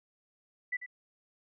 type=tone with echo; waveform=sine; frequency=1980 Hz; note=B6; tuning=4 cents sharp; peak=-30 dBFS; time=0.72-0.77 s; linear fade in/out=10 ms; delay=93 ms; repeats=1; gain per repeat=-10 dB; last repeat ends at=0.863 s; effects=none